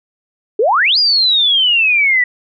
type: exponential two-way sweep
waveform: sine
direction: up then down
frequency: 391.3 to 4978 to 1933 Hz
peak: -9 dBFS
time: 0.59-2.24 s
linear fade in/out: 5 ms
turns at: 0.98 s
effects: none